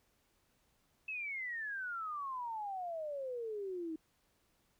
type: exponential sweep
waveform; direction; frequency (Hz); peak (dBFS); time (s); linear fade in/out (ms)
sine; down; 2637 to 311.3; -38; 1.08-3.96; 5
effects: pink hiss -75 dBFS RMS until 4.79 s